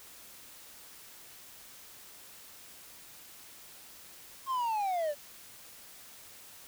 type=linear sweep; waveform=triangle; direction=down; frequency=1085 to 563 Hz; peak=-27 dBFS; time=4.46-5.15 s; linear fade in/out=50 ms; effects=white hiss -52 dBFS RMS until 6.67 s